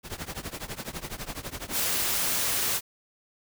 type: noise with tremolo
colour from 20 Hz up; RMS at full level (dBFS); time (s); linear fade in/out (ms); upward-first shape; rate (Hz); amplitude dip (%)
pink; -33; 0.03-1.79; 50; triangle; 12; 95
type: noise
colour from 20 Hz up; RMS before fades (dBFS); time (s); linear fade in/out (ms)
white; -27; 1.71-2.81; 50
effects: none